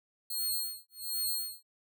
10% pulse tone with tremolo, 4276 Hz, C8, 37 cents sharp, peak -23 dBFS, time 0.3-1.63 s, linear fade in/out 5 ms, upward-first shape sine, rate 1.3 Hz, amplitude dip 100%, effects none

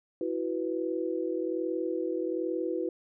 sine chord, E suspended second, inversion none, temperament just, 329.6 / 370.8 / 494.4 Hz, E4 / F#4 / B4, 0 / +4 / +2 cents, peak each -32 / -33 / -34 dBFS, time 0.21-2.89 s, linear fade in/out 2 ms, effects none

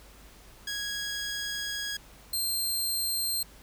15% pulse tone pair in turn, 1655 / 4170 Hz, G#6 / C8, -6 / -7 cents, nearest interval octave + major third, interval 1599 cents, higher second, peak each -25 / -21 dBFS, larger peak second, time 0.67-1.97 / 2.33-3.43 s, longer first, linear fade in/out 5 ms, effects added 50 Hz sine -54 dBFS peak until 3.62 s + pink hiss -54 dBFS RMS until 3.62 s

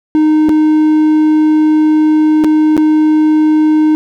triangle tone with dropouts, 308.6 Hz, D#4, 14 cents flat, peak -4 dBFS, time 0.15-3.95 s, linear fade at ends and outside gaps 0 ms, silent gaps 0.487-0.493 / 2.439-2.445 / 2.767-2.777 s, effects none

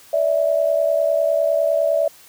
sine tone pair together, 580.1 / 650 Hz, D5 / E5, -21 / -24 cents, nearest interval major second, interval 197 cents, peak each -18 dBFS, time 0.13-2.08 s, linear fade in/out 5 ms, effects white hiss -47 dBFS RMS until 2.28 s + high-pass 60 Hz 12 dB/octave

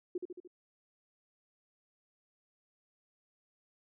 sine tone with echo, 358.7 Hz, F4, 46 cents sharp, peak -32 dBFS, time 0.15-0.18 s, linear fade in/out 5 ms, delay 74 ms, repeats 4, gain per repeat -4 dB, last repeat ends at 0.476 s, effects none

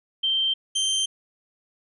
sine / sawtooth tone pair in turn, 3136 / 3136 Hz, G7 / G7, 0 / 0 cents, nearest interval unison, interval 0 cents, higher neither, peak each -20 / -18 dBFS, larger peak second, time 0.23-0.54 / 0.75-1.06 s, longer neither, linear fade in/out 10 ms, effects resampled to 24000 Hz

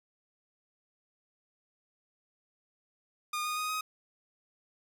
sawtooth tone with pitch steps, 1219 / 1231.7 / 1244.6 / 1257.6 Hz, D#6 / D#6 / D#6 / D#6, -36 / -18 / 0 / +18 cents, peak -28 dBFS, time 3.33-3.81 s, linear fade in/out 5 ms, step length 120 ms, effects none

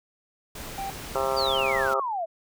pink noise, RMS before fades -38 dBFS, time 0.55-1.94 s, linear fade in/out 5 ms
triangle tone, 784 Hz, G5, in tune, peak -28 dBFS, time 0.78-0.9 s, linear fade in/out 2 ms
harmonic tone, 133.8 Hz, C3, 39 cents sharp, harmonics 3 / 4 / 5 / 6 / 7 / 8 / 9 / 10, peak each -31 / -28 / -32 / -32 / -33 / -35 / -34 / -34 dBFS, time 1.15-2 s, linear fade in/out 2 ms
sine exponential sweep, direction down, 4860 to 630 Hz, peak -26 dBFS, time 1.36-2.26 s, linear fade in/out 20 ms
effects none

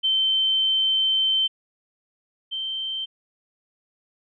sine tone pair in turn, 3097 / 3120 Hz, G7 / G7, -22 / -9 cents, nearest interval unison, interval 13 cents, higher second, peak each -18 / -26 dBFS, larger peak first, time 0.03-1.48 / 2.51-3.06 s, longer first, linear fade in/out 20 ms, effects none

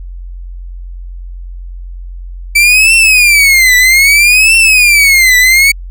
40% pulse tone with vibrato, 2310 Hz, D7, 29 cents flat, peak -3 dBFS, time 2.55-5.72 s, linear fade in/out 10 ms, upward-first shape triangle, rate 0.62 Hz, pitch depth 280 cents each way, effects added 44 Hz sine -22 dBFS peak until 5.9 s

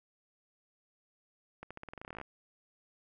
accelerating click train, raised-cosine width 0.5 ms, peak -29 dBFS, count 17, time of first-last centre 1.63-2.214 s, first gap 76 ms, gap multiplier 0.89, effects none

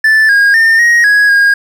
triangle tone with pitch steps, 1757 / 1631 / 1811 / 1882 / 1664 / 1629 Hz, A6 / G#6 / A6 / A#6 / G#6 / G#6, -3 / -32 / +49 / +16 / +3 / -34 cents, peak -3 dBFS, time 0.04-1.54 s, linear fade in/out 5 ms, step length 250 ms, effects 7-bit

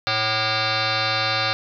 sine tone with frequency modulation, 1426 Hz, F6, 36 cents sharp, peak -19 dBFS, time 0.07-1.53 s, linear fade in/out 0 ms, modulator 438 Hz, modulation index 7.3, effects none

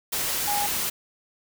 sine tone in noise, 822 Hz, G#5, 18 cents flat, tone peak -25 dBFS, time 0.47-0.67 s, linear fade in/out 10 ms, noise white, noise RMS -27 dBFS, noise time 0.12-0.9 s, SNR -1 dB, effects none

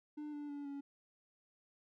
triangle tone with pitch steps, 298.7 / 292.7 / 286.9 / 281.1 Hz, D4 / D4 / D4 / C#4, +29 / -6 / -40 / +24 cents, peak -40 dBFS, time 0.17-0.81 s, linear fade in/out 10 ms, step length 160 ms, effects none

